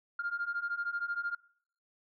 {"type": "beating tone pair", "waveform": "sine", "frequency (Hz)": [1396.9, 1409.9], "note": ["F6", "F6"], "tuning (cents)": [0, 16], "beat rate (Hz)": 13, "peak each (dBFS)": [-36, -34], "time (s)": [0.19, 1.35], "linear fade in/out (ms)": 5, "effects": ["noise-tail reverb RT60 0.6 s tail -23 dB re dry", "tanh soft clip ceiling -26 dBFS"]}